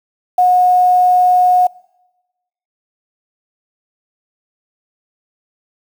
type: tone with quantisation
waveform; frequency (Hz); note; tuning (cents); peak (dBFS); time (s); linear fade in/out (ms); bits
sine; 726; F#5; -33; -7; 0.38-1.67; 5; 6
effects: noise-tail reverb RT60 1.0 s tail -23 dB re dry